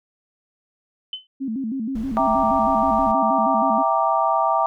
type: tone with exponential decay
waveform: sine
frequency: 3042 Hz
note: F#7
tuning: 47 cents sharp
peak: -23 dBFS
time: 1.13-1.27 s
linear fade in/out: 2 ms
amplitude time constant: 30 ms
type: tone with vibrato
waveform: sine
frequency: 244 Hz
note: B3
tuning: 21 cents flat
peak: -23 dBFS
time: 1.4-3.83 s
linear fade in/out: 20 ms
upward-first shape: square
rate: 6.3 Hz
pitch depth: 170 cents each way
type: noise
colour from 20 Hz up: brown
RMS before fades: -36 dBFS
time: 1.95-3.12 s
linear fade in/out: 5 ms
type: chord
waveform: sine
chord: E half-diminished seventh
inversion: none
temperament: equal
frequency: 659.3 / 784 / 932.3 / 1174.7 Hz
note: E5 / G5 / Bb5 / D6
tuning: 0 / 0 / 0 / 0 cents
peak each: -22 dBFS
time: 2.17-4.66 s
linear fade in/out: 0 ms
effects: none